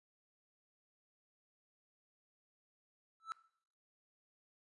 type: tone with exponential growth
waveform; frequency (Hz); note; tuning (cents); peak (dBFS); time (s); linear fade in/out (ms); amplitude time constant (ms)
triangle; 1319; E6; +1; -33; 3.2-3.32; 0; 25
effects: noise-tail reverb RT60 0.6 s tail -19 dB re dry + resampled to 24000 Hz